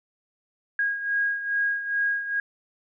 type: beating tone pair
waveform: sine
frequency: 1637 / 1639.4 Hz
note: G#6 / G#6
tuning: -25 / -23 cents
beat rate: 2.4 Hz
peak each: -24 / -30 dBFS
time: 0.79-2.4 s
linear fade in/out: 2 ms
effects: none